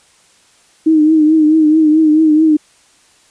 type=tone with vibrato; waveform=sine; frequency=311.1 Hz; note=D#4; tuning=in tune; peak=-6 dBFS; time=0.86-2.57 s; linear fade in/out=10 ms; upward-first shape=triangle; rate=4.6 Hz; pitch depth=62 cents each way; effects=white hiss -50 dBFS RMS until 3.3 s + resampled to 22050 Hz